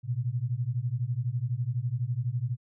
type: beating tone pair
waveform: sine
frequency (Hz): 116.1 / 128.1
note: A#2 / C3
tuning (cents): -7 / -36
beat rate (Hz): 12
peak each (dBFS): -30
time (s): 0.03-2.57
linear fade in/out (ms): 50
effects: none